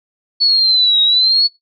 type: exponential two-way sweep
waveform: sine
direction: down then up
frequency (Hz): 4435 to 3785 to 4435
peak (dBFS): -9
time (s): 0.4-1.48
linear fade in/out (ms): 20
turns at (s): 1.02
effects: noise-tail reverb RT60 0.2 s tail -21 dB re dry